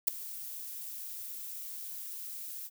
violet noise with ADSR envelope, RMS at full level -22 dBFS, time 0.07-2.7 s, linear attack 12 ms, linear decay 4 ms, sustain -20 dB, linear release 46 ms, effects none

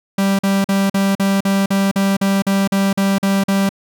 45% pulse tone bursts, 196 Hz, G3, in tune, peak -13 dBFS, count 14, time 0.18-3.692 s, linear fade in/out 5 ms, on 210 ms, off 44 ms, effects none

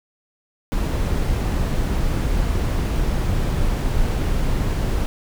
brown noise, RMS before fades -20 dBFS, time 0.72-5.06 s, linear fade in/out 0 ms, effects none

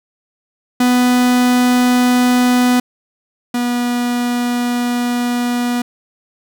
45% pulse tone pair in turn, 247.8 / 243 Hz, B3 / B3, +6 / -28 cents, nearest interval unison, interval 34 cents, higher first, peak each -10 / -15 dBFS, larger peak first, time 0.8-2.8 / 3.54-5.82 s, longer second, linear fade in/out 5 ms, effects none

